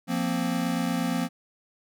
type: chord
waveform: square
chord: F suspended fourth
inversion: none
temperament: equal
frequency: 174.61 / 233.1 / 261.6 Hz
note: F3 / Bb3 / C4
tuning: 0 / 0 / 0 cents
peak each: -30 dBFS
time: 0.07-1.29 s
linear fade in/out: 50 ms
effects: none